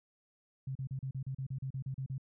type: tone bursts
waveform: sine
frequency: 133.1 Hz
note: C3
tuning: 30 cents sharp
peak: -35 dBFS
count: 13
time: 0.67-2.181 s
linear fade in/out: 5 ms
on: 83 ms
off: 36 ms
effects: none